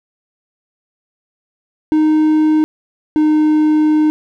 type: tone pair in turn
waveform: triangle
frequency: 309.5 / 306.7 Hz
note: D#4 / D#4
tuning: -9 / -25 cents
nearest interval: unison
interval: 16 cents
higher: first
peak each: -7 dBFS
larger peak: neither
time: 1.92-2.64 / 3.16-4.1 s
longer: second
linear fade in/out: 0 ms
effects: none